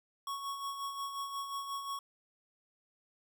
square tone with tremolo, 1108.7 Hz, C#6, in tune, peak -36 dBFS, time 0.27-1.99 s, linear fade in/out 2 ms, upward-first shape sine, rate 5.6 Hz, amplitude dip 50%, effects none

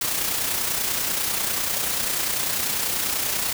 white noise with amplitude modulation, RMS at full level -23 dBFS, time 0.01-3.53 s, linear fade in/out 5 ms, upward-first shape sine, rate 30.2 Hz, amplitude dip 40%, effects none

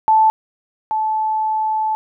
sine tone pair in turn, 876 / 869.9 Hz, A5 / A5, -8 / -20 cents, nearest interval unison, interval 12 cents, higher first, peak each -9 / -16 dBFS, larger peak first, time 0.08-0.3 / 0.91-1.95 s, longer second, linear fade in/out 0 ms, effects none

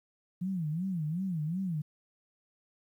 sine tone with vibrato, 170.4 Hz, F3, 42 cents flat, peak -30 dBFS, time 0.41-1.82 s, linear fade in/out 10 ms, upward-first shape sine, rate 2.7 Hz, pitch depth 220 cents each way, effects 11-bit

